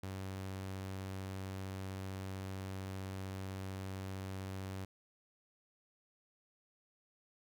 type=tone; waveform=sawtooth; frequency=95.6 Hz; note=G2; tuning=43 cents flat; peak=-37 dBFS; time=0.03-4.85 s; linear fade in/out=5 ms; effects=none